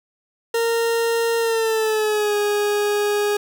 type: tone with pitch glide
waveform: 40% pulse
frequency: 461.7 to 413.7 Hz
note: A#4 to G#4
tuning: -17 to -7 cents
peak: -17 dBFS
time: 0.54-3.37 s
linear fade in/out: 5 ms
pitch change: -190 cents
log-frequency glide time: 1.38-2.35 s
effects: 8-bit